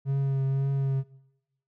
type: tone with vibrato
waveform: triangle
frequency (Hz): 136.3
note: C#3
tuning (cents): -29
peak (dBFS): -21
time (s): 0.05-1.04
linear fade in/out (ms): 50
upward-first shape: triangle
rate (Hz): 1.9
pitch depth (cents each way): 22
effects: noise-tail reverb RT60 1.0 s tail -21 dB re dry